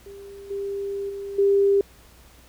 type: tone with level steps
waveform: sine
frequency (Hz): 397.9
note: G4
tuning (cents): +26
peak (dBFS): -38 / -26 / -30 / -15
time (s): 0.06-1.81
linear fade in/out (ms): 2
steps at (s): 0.5 / 1.09 / 1.38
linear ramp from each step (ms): 10
effects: added 60 Hz sine -53 dBFS peak until 2.48 s + pink hiss -53 dBFS RMS until 2.48 s